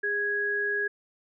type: tone pair together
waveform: sine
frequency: 409.6 / 1659.8 Hz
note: G#4 / G#6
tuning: -24 / -1 cents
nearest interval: 2 octaves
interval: 2423 cents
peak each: -32 / -26 dBFS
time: 0.03-0.88 s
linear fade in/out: 10 ms
effects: none